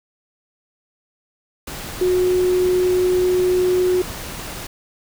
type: tone in noise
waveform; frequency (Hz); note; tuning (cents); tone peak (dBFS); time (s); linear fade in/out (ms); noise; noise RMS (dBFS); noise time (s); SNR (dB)
sine; 364.5; F#4; -26; -14; 2.01-4.02; 5; pink; -31; 1.67-4.67; +14
effects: none